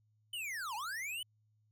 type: linear two-way sweep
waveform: square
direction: down then up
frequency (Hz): 3059 to 811 to 3059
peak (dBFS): -39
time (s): 0.33-1.23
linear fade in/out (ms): 5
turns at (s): 0.75
effects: added 107 Hz sine -70 dBFS peak until 1.71 s